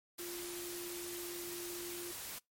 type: tone in noise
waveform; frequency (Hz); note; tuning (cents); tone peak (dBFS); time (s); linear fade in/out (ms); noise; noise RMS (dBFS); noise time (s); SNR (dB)
sine; 349.2; F4; 0; -44; 0.19-2.12; 10; white; -45; 0.18-2.39; -2
effects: noise-tail reverb RT60 0.2 s tail -26 dB re dry + MP3 64 kbps